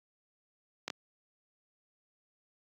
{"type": "clicks", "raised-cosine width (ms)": 0.2, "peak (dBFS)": -17, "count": 2, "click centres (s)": [0.88, 0.902], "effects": ["high-pass 200 Hz 12 dB/octave", "AAC 64 kbps"]}